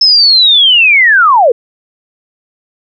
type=linear sweep; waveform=sine; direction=down; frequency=5260 to 435.1 Hz; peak=-3 dBFS; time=0.01-1.52 s; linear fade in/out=5 ms; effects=none